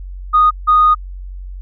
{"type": "tone pair in turn", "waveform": "sine", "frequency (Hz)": [1237, 1237], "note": ["D#6", "D#6"], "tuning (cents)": [-10, -10], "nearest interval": "unison", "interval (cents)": 0, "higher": "neither", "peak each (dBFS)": -6, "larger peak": "neither", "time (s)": [[0.33, 0.51], [0.67, 0.95]], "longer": "second", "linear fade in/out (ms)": 20, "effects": ["tanh soft clip ceiling -2 dBFS", "added 46 Hz sine -26 dBFS peak until 1.61 s"]}